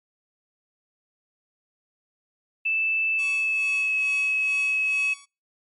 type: tone with pitch glide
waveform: sine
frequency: 2637 to 2571 Hz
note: E7 to E7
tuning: 0 to -44 cents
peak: -21 dBFS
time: 2.65-5.14 s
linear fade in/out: 10 ms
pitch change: -44 cents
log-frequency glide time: 3.11-4.03 s
type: tone with tremolo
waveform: 5% pulse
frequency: 1126 Hz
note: C#6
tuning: 27 cents sharp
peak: -25 dBFS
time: 3.18-5.26 s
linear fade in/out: 20 ms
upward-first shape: sine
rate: 2.3 Hz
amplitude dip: 70%
effects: noise-tail reverb RT60 0.3 s tail -26 dB re dry + MP3 48 kbps